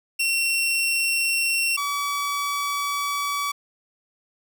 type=tone pair in turn; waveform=sawtooth; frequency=2724 / 1142.8 Hz; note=F7 / D6; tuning=-44 / -48 cents; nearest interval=octave + minor third; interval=1504 cents; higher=first; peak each=-17 / -20 dBFS; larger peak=first; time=0.19-1.77 / 1.77-3.52 s; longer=second; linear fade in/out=10 ms; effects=none